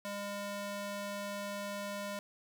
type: tone with high-pass filter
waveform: square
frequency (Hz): 202.5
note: G#3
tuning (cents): -43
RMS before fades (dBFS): -40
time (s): 0.05-2.19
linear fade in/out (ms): 0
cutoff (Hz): 410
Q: 0.98
effects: none